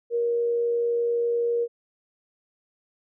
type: tone with amplitude modulation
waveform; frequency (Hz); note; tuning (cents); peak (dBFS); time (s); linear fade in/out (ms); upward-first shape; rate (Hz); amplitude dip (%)
sine; 471.8; A#4; +21; -20; 0.1-1.68; 50; sine; 91.8; 25
effects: none